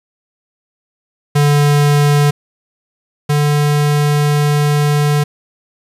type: tone pair in turn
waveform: square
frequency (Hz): 145.7 / 147.05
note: D3 / D3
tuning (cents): -13 / +3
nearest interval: unison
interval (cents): 16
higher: second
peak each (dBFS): -9 / -11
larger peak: first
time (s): 1.35-2.31 / 3.29-5.24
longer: second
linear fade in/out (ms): 10
effects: resampled to 32000 Hz + 7-bit